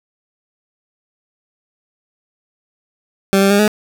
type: tone with pitch steps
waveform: 20% pulse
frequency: 195.1 / 196.7 / 202.3 / 211.2 Hz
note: G3 / G3 / G#3 / G#3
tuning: -8 / +6 / -45 / +29 cents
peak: -5 dBFS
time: 3.33-3.678 s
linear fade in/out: 0 ms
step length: 87 ms
effects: none